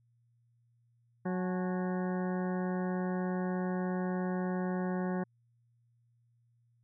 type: harmonic tone with a mistuned harmonic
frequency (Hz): 183.4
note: F#3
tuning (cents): -15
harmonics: 1 / 2 / 3 / 4 / 5 / 6 / 8 / 9 / 10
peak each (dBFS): -32 / -38 / -42 / -44 / -46 / -48 / -50 / -51 / -52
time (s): 1.25-5.24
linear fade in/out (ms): 10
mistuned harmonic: 5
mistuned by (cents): -89
effects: added 118 Hz sine -67 dBFS peak until 6.83 s